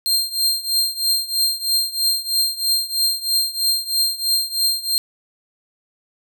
sawtooth tone with tremolo, 4186 Hz, C8, in tune, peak -11 dBFS, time 0.06-4.98 s, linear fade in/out 0 ms, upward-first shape triangle, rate 3.1 Hz, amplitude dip 90%, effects none

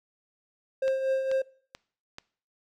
triangle tone with tremolo, 531 Hz, C5, 25 cents sharp, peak -20 dBFS, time 0.82-1.42 s, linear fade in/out 5 ms, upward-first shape triangle, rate 4.2 Hz, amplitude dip 55%
click train, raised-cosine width 0.2 ms, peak -22 dBFS, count 4, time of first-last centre 0.88-2.184 s, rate 2.3 Hz
effects noise-tail reverb RT60 0.5 s tail -22 dB re dry

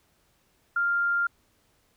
sine tone, 1396.9 Hz, F6, in tune, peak -22 dBFS, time 0.76-1.27 s, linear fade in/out 5 ms, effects pink hiss -67 dBFS RMS until 1.96 s

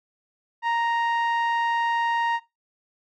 sawtooth tone with low-pass filter, 932.3 Hz, A#5, in tune, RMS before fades -24 dBFS, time 0.62-2.4 s, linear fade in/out 50 ms, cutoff 2000 Hz, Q 0.87, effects noise-tail reverb RT60 0.2 s tail -18 dB re dry

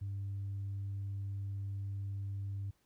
sine tone, 99 Hz, G2, 18 cents sharp, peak -35 dBFS, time 0.01-2.71 s, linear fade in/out 10 ms, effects tanh soft clip ceiling -34 dBFS + pink hiss -75 dBFS RMS until 2.85 s

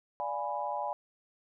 sine chord, D diminished seventh, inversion none, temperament equal, 587.3 / 698.5 / 830.6 / 987.8 Hz, D5 / F5 / Ab5 / Cb6, 0 / 0 / 0 / 0 cents, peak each -38 / -40 / -35 / -37 dBFS, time 0.2-0.93 s, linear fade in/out 0 ms, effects none

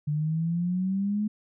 sine exponential sweep, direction up, 146.83 to 214.3 Hz, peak -24 dBFS, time 0.07-1.28 s, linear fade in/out 10 ms, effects none

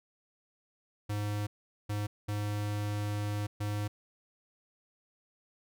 square tone bursts at uneven times, 103.83 Hz, G#2, in tune, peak -32 dBFS, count 4, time 1.09-1.47 / 1.89-2.07 / 2.28-3.47 / 3.6-3.88 s, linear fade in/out 10 ms, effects none

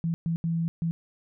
sine tone bursts at uneven times, 166.1 Hz, E3, 13 cents sharp, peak -24 dBFS, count 4, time 0.04-0.14 / 0.26-0.36 / 0.44-0.68 / 0.82-0.91 s, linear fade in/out 0 ms, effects none

